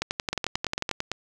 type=two click trains; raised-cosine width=0.2 ms; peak=-10 / -9 dBFS; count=8 / 11; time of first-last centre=0.33-1.117 / 0.02-0.913 s; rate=8.9 / 11.2 Hz; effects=none